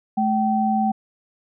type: tone pair together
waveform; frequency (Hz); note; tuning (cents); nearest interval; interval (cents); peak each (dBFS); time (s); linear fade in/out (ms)
sine; 216.2 / 770.4; A3 / G5; -30 / -30; octave + minor seventh; 2200; -20 / -20; 0.17-0.92; 10
effects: none